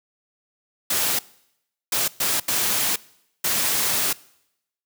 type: noise bursts at uneven times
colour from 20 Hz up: white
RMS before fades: -22 dBFS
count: 5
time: 0.9-1.19 / 1.92-2.08 / 2.2-2.4 / 2.48-2.96 / 3.44-4.13 s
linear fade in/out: 5 ms
effects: noise-tail reverb RT60 0.8 s tail -22 dB re dry + high-pass 100 Hz 12 dB/octave